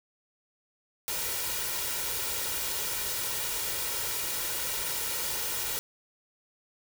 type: noise with comb filter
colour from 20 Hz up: white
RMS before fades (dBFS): -32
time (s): 1.08-5.79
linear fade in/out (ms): 0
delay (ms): 2.1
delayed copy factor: +0.55
effects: none